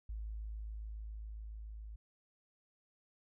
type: tone with level ramp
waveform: sine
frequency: 53.6 Hz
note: A1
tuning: 45 cents flat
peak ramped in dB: -39 to -45 dBFS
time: 0.09-1.96 s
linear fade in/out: 5 ms
effects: none